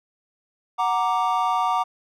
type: chord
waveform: triangle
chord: Gb augmented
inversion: none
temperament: equal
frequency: 740 / 932.3 / 1174.7 Hz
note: Gb5 / Bb5 / D6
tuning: 0 / 0 / 0 cents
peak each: -22 dBFS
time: 0.78-1.84 s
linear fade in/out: 20 ms
effects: none